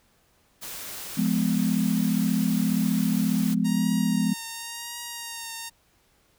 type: noise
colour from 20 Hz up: white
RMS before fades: -37 dBFS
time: 0.61-3.55 s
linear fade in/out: 20 ms
type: chord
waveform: sine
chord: F diminished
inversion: none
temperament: just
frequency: 174.61 / 209.5 / 251.4 Hz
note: F3 / Ab3 / Cb4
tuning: 0 / +15 / +31 cents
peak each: -26 / -24 / -26 dBFS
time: 1.17-4.34 s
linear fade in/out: 10 ms
type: tone with vibrato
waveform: 5% pulse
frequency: 932.3 Hz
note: A#5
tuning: in tune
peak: -22 dBFS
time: 3.64-5.7 s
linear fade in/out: 20 ms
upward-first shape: triangle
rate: 0.92 Hz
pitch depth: 34 cents each way
effects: pink hiss -64 dBFS RMS until 6.38 s